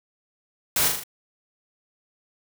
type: noise with echo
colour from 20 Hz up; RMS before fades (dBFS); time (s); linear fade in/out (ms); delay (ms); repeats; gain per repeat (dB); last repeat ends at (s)
white; -22; 0.76-0.88; 2; 39; 4; -4; 1.036
effects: none